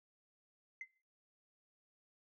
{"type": "tone with exponential decay", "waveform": "sine", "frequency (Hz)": 2062, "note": "C7", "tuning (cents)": -26, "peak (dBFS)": -38, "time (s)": [0.81, 0.9], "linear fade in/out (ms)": 2, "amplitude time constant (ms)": 18, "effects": ["noise-tail reverb RT60 0.4 s tail -20 dB re dry", "tanh soft clip ceiling -38 dBFS"]}